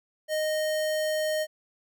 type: tone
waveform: square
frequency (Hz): 619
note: D#5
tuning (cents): -9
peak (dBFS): -26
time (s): 0.28-1.47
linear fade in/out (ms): 50
effects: none